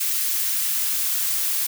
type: noise with high-pass filter sweep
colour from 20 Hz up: blue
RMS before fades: -23 dBFS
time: 0-1.67 s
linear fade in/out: 10 ms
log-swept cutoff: 1500 to 910 Hz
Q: 0.88
effects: none